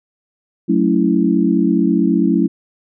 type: chord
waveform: sine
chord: F# minor seventh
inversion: none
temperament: equal with one note detuned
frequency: 185 / 220 / 280.2 / 329.6 Hz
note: F#3 / A3 / C#4 / E4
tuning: 0 / 0 / +19 / 0 cents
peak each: -17 dBFS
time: 0.68-2.48 s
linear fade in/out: 20 ms
effects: none